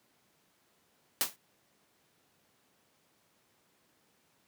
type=noise with exponential decay; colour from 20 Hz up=white; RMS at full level=-25 dBFS; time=1.21-1.36 s; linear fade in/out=0 ms; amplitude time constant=32 ms; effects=pink hiss -70 dBFS RMS until 4.47 s + high-pass 150 Hz 12 dB/octave